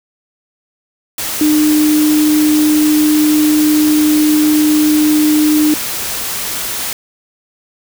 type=tone in noise; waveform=sine; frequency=303.7 Hz; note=D#4; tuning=42 cents flat; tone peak=-8 dBFS; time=1.41-5.74 s; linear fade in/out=2 ms; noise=white; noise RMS=-20 dBFS; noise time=1.18-6.93 s; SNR=+9 dB; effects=none